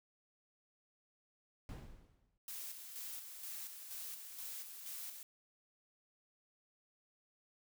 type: noise with exponential decay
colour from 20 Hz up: brown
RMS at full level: -43 dBFS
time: 1.69-2.38 s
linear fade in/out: 1 ms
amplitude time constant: 150 ms
type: noise with tremolo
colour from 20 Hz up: blue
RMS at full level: -46 dBFS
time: 2.48-5.23 s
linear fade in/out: 2 ms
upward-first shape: square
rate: 2.1 Hz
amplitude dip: 45%
effects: none